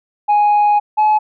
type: tone pair in turn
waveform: sine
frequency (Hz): 830.6 / 853.5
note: G#5 / G#5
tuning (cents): 0 / +47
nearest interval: unison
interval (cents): 47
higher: second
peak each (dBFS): -7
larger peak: neither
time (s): 0.28-0.8 / 0.97-1.19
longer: first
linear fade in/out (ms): 20
effects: tanh soft clip ceiling -8 dBFS